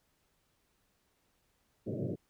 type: band-pass noise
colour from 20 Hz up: pink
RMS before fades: -36 dBFS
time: 1.86-2.16 s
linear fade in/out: 20 ms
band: 100 to 610 Hz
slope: 96 dB/octave
effects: pink hiss -75 dBFS RMS until 2.29 s